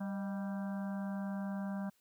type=harmonic tone with a mistuned harmonic; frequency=196 Hz; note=G3; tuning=in tune; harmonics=1 / 3 / 4 / 5 / 6 / 7 / 8; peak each=-36 / -48 / -51 / -53 / -57 / -58 / -54 dBFS; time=0-1.9 s; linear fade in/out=10 ms; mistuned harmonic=3; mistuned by=+71 cents; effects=white hiss -73 dBFS RMS until 2 s